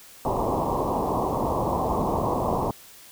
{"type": "low-pass noise", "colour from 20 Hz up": "white", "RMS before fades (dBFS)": -25, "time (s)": [0.25, 2.71], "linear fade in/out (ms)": 2, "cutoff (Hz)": 1100, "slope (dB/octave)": 96, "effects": ["white hiss -48 dBFS RMS until 3.11 s"]}